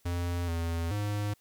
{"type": "tone with pitch steps", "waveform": "square", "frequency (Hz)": [87.1, 83.7, 103.5], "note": ["F2", "E2", "G#2"], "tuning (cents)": [-4, 27, -5], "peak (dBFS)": -30, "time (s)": [0.05, 1.34], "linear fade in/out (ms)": 10, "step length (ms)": 430, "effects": ["white hiss -67 dBFS RMS until 1.4 s"]}